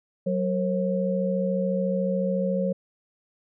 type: tone cluster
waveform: sine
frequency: 186.5 / 466 / 540 Hz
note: F#3 / A#4 / C#5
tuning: +14 / -1 / -45 cents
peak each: -25 / -32 / -26 dBFS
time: 0.26-2.73 s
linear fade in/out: 10 ms
effects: none